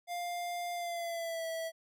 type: tone with pitch glide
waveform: square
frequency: 701 to 654.1 Hz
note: F5 to E5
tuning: +6 to -14 cents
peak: -36 dBFS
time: 0.07-1.72 s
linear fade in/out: 50 ms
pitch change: -120 cents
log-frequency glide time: 0.73-1.46 s
effects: none